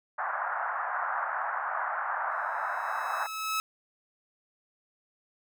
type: band-pass noise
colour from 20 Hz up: white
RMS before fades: -32 dBFS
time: 0.18-3.27 s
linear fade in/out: 10 ms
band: 670 to 1600 Hz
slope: 48 dB/octave
type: tone with exponential growth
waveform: sawtooth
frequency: 1296 Hz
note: E6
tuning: 30 cents flat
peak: -23 dBFS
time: 2.31-3.6 s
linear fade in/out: 0 ms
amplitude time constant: 280 ms
effects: none